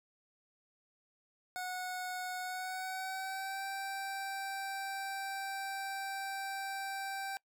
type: tone with pitch glide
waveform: 25% pulse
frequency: 733 to 781.1 Hz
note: F#5 to G5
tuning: -16 to -6 cents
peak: -34 dBFS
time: 1.56-7.37 s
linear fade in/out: 0 ms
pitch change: +110 cents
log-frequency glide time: 2.41-3.65 s
effects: noise-tail reverb RT60 0.1 s tail -24 dB re dry